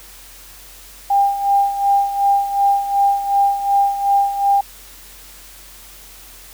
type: tone with tremolo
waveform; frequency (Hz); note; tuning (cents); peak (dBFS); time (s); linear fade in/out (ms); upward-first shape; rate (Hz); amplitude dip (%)
sine; 799; G5; +33; -10; 1.1-4.61; 5; sine; 2.7; 70
effects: added 45 Hz sine -45 dBFS peak until 6.53 s + white hiss -41 dBFS RMS until 6.53 s